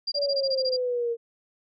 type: tone bursts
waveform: sine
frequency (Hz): 4775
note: D8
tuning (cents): +28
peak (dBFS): -25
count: 10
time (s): 0.07-0.768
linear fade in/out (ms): 10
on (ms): 50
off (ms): 22
type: linear sweep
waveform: sine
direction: down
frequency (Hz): 578 to 460.9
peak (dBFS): -24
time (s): 0.14-1.17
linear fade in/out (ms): 50
effects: none